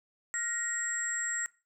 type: tone cluster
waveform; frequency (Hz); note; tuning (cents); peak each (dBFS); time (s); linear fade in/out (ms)
sine; 1410 / 1883 / 7620; F6 / A#6 / A#8; +16 / +17 / +37; -40 / -35 / -33; 0.34-1.46; 0
effects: noise-tail reverb RT60 0.3 s tail -19 dB re dry